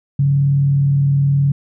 sine tone with frequency modulation, 140 Hz, C#3, 18 cents sharp, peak -11 dBFS, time 0.19-1.52 s, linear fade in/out 5 ms, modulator 39.3 Hz, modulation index 0.26, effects none

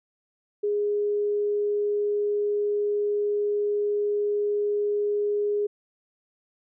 sine tone, 413.2 Hz, G#4, 9 cents flat, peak -22 dBFS, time 0.63-5.67 s, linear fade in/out 10 ms, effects none

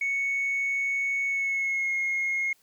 sine tone with pitch glide, 2217 to 2153 Hz, C#7 to C7, 0 to +49 cents, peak -23 dBFS, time 0.01-2.53 s, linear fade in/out 5 ms, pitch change -51 cents, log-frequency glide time 1.26-1.93 s, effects tanh soft clip ceiling -22 dBFS + white hiss -64 dBFS RMS until 2.62 s

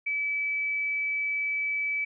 sine tone, 2299 Hz, D7, 37 cents flat, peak -26 dBFS, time 0.06-2.05 s, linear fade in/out 10 ms, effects none

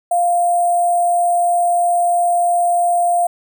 sine tone with sample-and-hold, 698.5 Hz, F5, in tune, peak -12 dBFS, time 0.11-3.27 s, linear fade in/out 5 ms, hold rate 8820 Hz, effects none

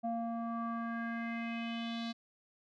square tone with low-pass filter sweep, 231.2 Hz, A#3, 14 cents flat, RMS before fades -38 dBFS, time 0.03-2.13 s, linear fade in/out 20 ms, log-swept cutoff 690 to 4200 Hz, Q 4.1, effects none

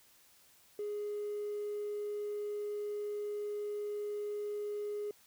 sine tone with hard clipping, 415.3 Hz, G#4, in tune, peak -36 dBFS, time 0.79-5.11 s, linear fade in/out 2 ms, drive 1 dB, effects white hiss -64 dBFS RMS until 5.26 s

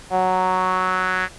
sawtooth tone with band-pass filter sweep, 185 Hz, F#3, in tune, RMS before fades -20 dBFS, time 0.1-1.29 s, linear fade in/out 50 ms, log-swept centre 720 to 1700 Hz, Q 3.8, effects pink hiss -42 dBFS RMS until 1.38 s + resampled to 24000 Hz

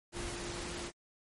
sine tone in noise, 348.1 Hz, F4, 6 cents flat, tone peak -44 dBFS, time 0.12-0.92 s, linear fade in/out 50 ms, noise pink, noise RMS -41 dBFS, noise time 0.12-0.92 s, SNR -6 dB, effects MP3 48 kbps

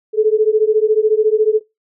sine beating tone pair, 425.6 / 439.6 Hz, G#4 / A4, +42 / -2 cents, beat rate 14 Hz, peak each -13 dBFS, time 0.13-1.61 s, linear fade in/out 50 ms, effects noise-tail reverb RT60 0.2 s tail -19 dB re dry

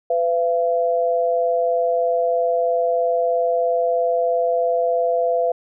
sine tone pair together, 503 / 679.9 Hz, B4 / F5, +32 / -47 cents, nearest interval perfect fourth, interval 521 cents, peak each -19 dBFS, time 0.1-5.52 s, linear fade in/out 5 ms, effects none

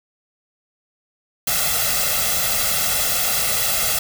white noise with comb filter, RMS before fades -20 dBFS, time 1.47-3.99 s, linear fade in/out 5 ms, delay 1.5 ms, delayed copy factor +0.95, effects none

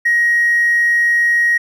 sine tone with hard clipping, 1887 Hz, A#6, 21 cents sharp, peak -11 dBFS, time 0.05-1.58 s, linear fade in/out 10 ms, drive 1 dB, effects none

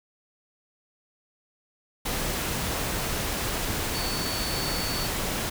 sine tone in noise, 4473 Hz, C#8, 15 cents sharp, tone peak -33 dBFS, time 3.94-5.07 s, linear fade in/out 10 ms, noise pink, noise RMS -29 dBFS, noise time 2.05-5.5 s, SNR -7 dB, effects none

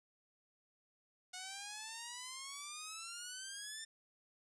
5% pulse exponential sweep, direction up, 727 to 1800 Hz, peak -33 dBFS, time 1.33-3.85 s, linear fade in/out 10 ms, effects resampled to 22050 Hz + 12-bit

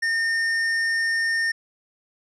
sine tone with hard clipping, 1823 Hz, A#6, 39 cents flat, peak -22 dBFS, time 0.02-1.52 s, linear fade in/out 10 ms, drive 8 dB, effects resampled to 32000 Hz

